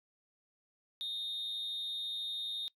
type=tone with amplitude modulation; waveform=sine; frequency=3694 Hz; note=A#7; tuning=16 cents flat; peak=-31 dBFS; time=1.01-2.68 s; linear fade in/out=0 ms; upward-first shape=sine; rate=299 Hz; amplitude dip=60%; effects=noise-tail reverb RT60 0.1 s tail -24 dB re dry + tanh soft clip ceiling -33 dBFS